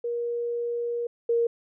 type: tone pair in turn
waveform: sine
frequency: 474.2 / 467.7 Hz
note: A#4 / A#4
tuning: +30 / +6 cents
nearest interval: unison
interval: 24 cents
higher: first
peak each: -26 / -20 dBFS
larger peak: second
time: 0.04-1.07 / 1.29-1.47 s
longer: first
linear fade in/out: 5 ms
effects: none